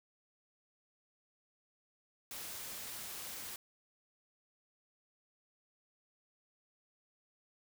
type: noise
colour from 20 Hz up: white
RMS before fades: -45 dBFS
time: 2.31-3.56 s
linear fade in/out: 2 ms
effects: none